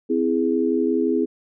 sine chord, C augmented, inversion none, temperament equal with one note detuned, 258 / 329.6 / 415.3 Hz, C4 / E4 / G#4, -24 / 0 / 0 cents, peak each -22 dBFS, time 0.09-1.26 s, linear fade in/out 20 ms, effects none

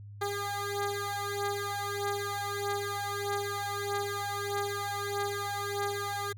15% pulse beating tone pair, 403.8 / 405.4 Hz, G#4 / G#4, -49 / -42 cents, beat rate 1.6 Hz, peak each -28 dBFS, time 0.21-6.33 s, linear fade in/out 10 ms, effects added 102 Hz sine -43 dBFS peak until 6.37 s + MP3 96 kbps

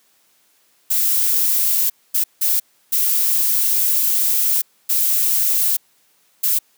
violet noise bursts at uneven times, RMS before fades -17 dBFS, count 6, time 0.9-1.9 / 2.14-2.24 / 2.41-2.6 / 2.92-4.62 / 4.89-5.77 / 6.43-6.59 s, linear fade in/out 10 ms, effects white hiss -59 dBFS RMS until 6.77 s + high-pass 150 Hz 12 dB/octave

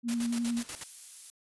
sine tone with vibrato, 235.6 Hz, A#3, 19 cents sharp, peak -28 dBFS, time 0.03-0.64 s, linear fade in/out 50 ms, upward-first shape sine, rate 11 Hz, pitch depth 20 cents each way
white noise with tremolo, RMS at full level -38 dBFS, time 0.08-0.84 s, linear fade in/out 10 ms, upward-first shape square, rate 8.2 Hz, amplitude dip 75%
violet noise, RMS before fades -42 dBFS, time 0.76-1.3 s, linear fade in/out 0 ms
effects resampled to 24000 Hz

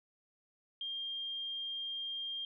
sine tone, 3205 Hz, G7, 38 cents sharp, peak -37 dBFS, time 0.81-2.45 s, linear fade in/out 2 ms, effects none

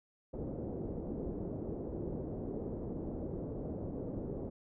white low-pass noise, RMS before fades -40 dBFS, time 0.33-4.5 s, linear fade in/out 10 ms, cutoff 470 Hz, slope 24 dB/octave, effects none

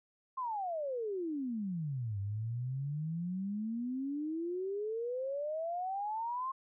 sine exponential two-way sweep, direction down then up, 1074 to 97.4 to 1074 Hz, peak -34 dBFS, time 0.37-6.52 s, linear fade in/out 10 ms, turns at 2.19 s, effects none

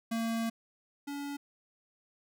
square tone pair in turn, 227.8 / 284.5 Hz, A#3 / C#4, -40 / +45 cents, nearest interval major third, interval 385 cents, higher second, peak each -31 / -37 dBFS, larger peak first, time 0.11-0.5 / 1.07-1.37 s, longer first, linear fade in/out 10 ms, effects none

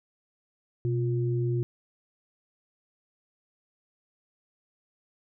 sine tone pair together, 124.6 / 352.4 Hz, B2 / F4, +16 / +16 cents, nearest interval octave + tritone, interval 1800 cents, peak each -25 / -31 dBFS, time 0.85-1.63 s, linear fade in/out 0 ms, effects none

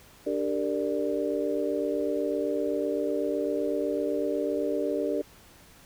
harmonic tone with a mistuned harmonic, 98.1 Hz, G2, 2 cents sharp, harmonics 3 / 4 / 5 / 6, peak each -31 / -31 / -31 / -31 dBFS, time 0.26-5.22 s, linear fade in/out 10 ms, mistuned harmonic 5, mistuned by -110 cents, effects pink hiss -54 dBFS RMS until 5.85 s

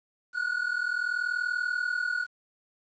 triangle tone pair together, 1441 / 1481.5 Hz, F#6 / F#6, -46 / +2 cents, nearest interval unison, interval 48 cents, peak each -28 dBFS, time 0.33-2.27 s, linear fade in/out 50 ms, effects resampled to 16000 Hz + 10-bit

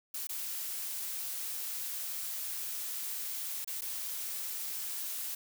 blue noise with dropouts, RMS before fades -38 dBFS, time 0.14-5.35 s, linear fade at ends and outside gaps 5 ms, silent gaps 0.271-0.291 / 3.646-3.674 / 3.81-3.818 s, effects none

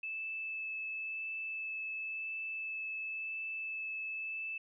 sine tone with vibrato, 2621 Hz, E7, 11 cents flat, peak -37 dBFS, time 0.03-4.58 s, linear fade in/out 5 ms, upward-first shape sine, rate 0.95 Hz, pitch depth 8 cents each way, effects none

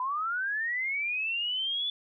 sine linear sweep, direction up, 987.8 to 3474 Hz, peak -28 dBFS, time 0-1.9 s, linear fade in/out 2 ms, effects none

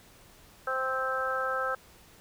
harmonic tone, 261.6 Hz, C4, in tune, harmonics 2 / 3 / 4 / 5 / 6, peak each -33 / -39 / -41 / -31 / -34 dBFS, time 0.67-1.75 s, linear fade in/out 5 ms, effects pink hiss -56 dBFS RMS until 2.2 s

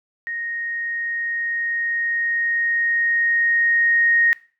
sine tone with level ramp, 1864.7 Hz, A#6, in tune, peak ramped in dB -25 to -13 dBFS, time 0.27-4.33 s, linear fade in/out 0 ms, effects noise-tail reverb RT60 0.4 s tail -20 dB re dry

